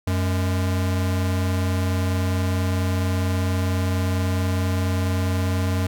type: tone pair together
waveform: square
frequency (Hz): 92.5 / 207.7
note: F#2 / G#3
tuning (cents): 0 / 0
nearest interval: octave + major second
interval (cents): 1400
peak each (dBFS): -21 / -30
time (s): 0.07-5.87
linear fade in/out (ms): 5
effects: none

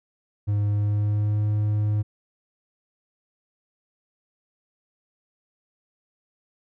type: tone with pitch glide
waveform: triangle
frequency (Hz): 103.1 to 105.27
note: G#2 to G#2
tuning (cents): -12 to +24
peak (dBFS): -18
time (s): 0.47-2.03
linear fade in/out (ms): 20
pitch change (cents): +36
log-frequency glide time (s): 0.68-1.44
effects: none

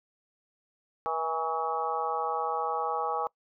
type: harmonic tone with a mistuned harmonic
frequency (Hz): 160.9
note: E3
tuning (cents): -42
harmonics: 3 / 4 / 5 / 6 / 7 / 8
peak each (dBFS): -35 / -39 / -31 / -42 / -33 / -37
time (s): 1.06-3.27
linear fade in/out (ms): 0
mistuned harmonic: 5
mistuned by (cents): +38
effects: noise-tail reverb RT60 0.1 s tail -23 dB re dry

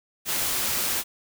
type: noise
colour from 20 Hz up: white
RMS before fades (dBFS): -26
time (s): 0.25-1.04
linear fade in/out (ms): 50
effects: none

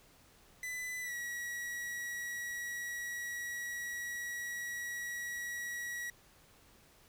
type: tone with pitch glide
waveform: 45% pulse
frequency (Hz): 2000 to 1920.7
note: B6 to B6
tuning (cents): +21 to -49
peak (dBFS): -38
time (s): 0.63-6.1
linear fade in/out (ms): 2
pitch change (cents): -70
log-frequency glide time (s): 1.01-1.14
effects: pink hiss -63 dBFS RMS until 7.08 s

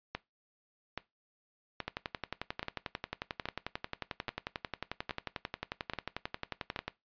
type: two click trains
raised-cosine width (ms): 0.3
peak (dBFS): -19 / -19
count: 57 / 9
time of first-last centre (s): 1.88-6.88 / 0.15-6.762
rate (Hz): 11.2 / 1.21
effects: noise-tail reverb RT60 0.2 s tail -19 dB re dry + resampled to 11025 Hz

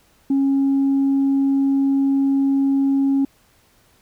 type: tone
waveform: sine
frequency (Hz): 274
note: C#4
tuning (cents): -20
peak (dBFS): -13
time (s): 0.3-3.25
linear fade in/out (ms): 5
effects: tanh soft clip ceiling -12 dBFS + pink hiss -57 dBFS RMS until 4.01 s

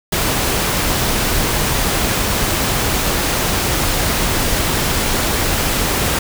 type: noise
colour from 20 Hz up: pink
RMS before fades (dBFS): -17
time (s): 0.12-6.19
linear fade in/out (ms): 5
effects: none

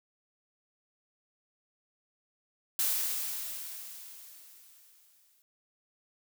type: noise with exponential decay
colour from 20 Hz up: blue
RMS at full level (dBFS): -28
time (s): 2.79-5.42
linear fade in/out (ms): 1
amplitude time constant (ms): 570
effects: none

